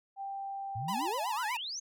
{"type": "tone", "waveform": "sine", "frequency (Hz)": 787, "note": "G5", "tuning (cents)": 7, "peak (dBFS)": -36, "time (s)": [0.16, 1.14], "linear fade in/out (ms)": 50}
{"type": "exponential sweep", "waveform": "sine", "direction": "up", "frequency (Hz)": [100, 6610], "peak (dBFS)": -36, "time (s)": [0.75, 1.8], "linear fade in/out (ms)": 10}
{"type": "tone with vibrato", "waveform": "45% pulse", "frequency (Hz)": 920, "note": "A#5", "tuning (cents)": -23, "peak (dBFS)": -33, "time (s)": [0.88, 1.57], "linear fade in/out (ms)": 5, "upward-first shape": "sine", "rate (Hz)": 8.1, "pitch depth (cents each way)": 170}
{"effects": []}